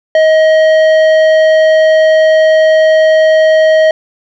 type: tone with tanh clipping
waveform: sine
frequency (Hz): 631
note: D#5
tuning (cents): +24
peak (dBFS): -6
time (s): 0.15-3.91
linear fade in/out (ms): 2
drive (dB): 11
effects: none

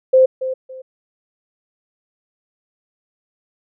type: tone with echo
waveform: sine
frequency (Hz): 520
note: C5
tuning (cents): -11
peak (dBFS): -7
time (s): 0.13-0.26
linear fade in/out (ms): 10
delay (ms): 280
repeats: 2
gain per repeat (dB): -12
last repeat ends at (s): 0.82
effects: none

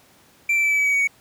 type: tone with pitch steps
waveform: triangle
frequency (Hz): 2349 / 2333 / 2317 / 2301 / 2285 / 2269 / 2253 / 2238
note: D7 / D7 / D7 / D7 / D7 / C#7 / C#7 / C#7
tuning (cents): 0 / -12 / -24 / -36 / -48 / +40 / +28 / +16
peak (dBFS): -15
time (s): 0.49-1.074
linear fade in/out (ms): 5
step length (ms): 73
effects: pink hiss -54 dBFS RMS until 1.2 s + high-pass 100 Hz 12 dB/octave

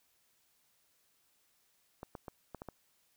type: clicks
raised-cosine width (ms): 1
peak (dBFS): -29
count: 6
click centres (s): 2.031 / 2.152 / 2.282 / 2.547 / 2.619 / 2.687
effects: white hiss -73 dBFS RMS until 3.16 s

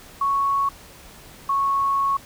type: tone pair in turn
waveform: sine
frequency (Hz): 1108.7 / 1103.6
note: C#6 / C#6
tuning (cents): 0 / -8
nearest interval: unison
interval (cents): 8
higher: first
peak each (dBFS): -18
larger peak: neither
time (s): 0.21-0.69 / 1.49-2.17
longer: second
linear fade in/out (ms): 5
effects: pink hiss -45 dBFS RMS until 2.25 s

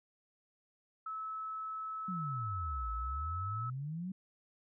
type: tone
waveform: sine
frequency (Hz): 1300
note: E6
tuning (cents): -24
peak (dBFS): -38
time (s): 1.06-3.7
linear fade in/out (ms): 5
type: exponential two-way sweep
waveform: sine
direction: down then up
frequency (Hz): 193.2 to 55 to 193.2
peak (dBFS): -37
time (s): 2.08-4.12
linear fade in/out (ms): 5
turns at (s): 2.91
effects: none

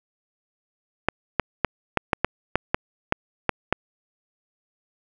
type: clicks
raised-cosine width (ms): 0.5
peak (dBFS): -3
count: 11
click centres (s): 1.086 / 1.397 / 1.647 / 1.973 / 2.132 / 2.246 / 2.556 / 2.745 / 3.124 / 3.493 / 3.726
effects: none

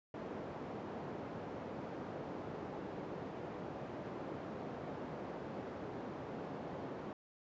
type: band-pass noise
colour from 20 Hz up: white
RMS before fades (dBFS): -45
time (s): 0.14-7.13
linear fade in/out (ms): 2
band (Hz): 130 to 560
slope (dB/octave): 12
effects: resampled to 16000 Hz

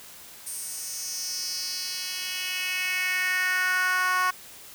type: tone with high-pass filter sweep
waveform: 10% pulse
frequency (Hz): 367.6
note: F#4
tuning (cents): -11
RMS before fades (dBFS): -28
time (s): 0.46-4.31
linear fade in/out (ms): 10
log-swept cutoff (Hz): 8800 to 1100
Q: 3
effects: white hiss -46 dBFS RMS until 4.74 s

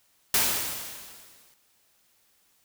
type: noise with exponential decay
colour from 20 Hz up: white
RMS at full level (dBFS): -21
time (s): 0.34-1.54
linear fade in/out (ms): 2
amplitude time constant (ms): 260
effects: white hiss -66 dBFS RMS until 2.64 s

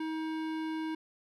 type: tone with hard clipping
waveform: sine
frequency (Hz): 317.3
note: D#4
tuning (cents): +34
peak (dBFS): -35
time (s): 0-0.95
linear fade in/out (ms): 5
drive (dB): 17
effects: none

